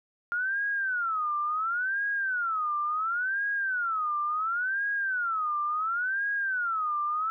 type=tone with vibrato; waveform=sine; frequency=1396.9 Hz; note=F6; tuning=in tune; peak=-26 dBFS; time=0.32-7.3 s; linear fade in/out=0 ms; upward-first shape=sine; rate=0.71 Hz; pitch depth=280 cents each way; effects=none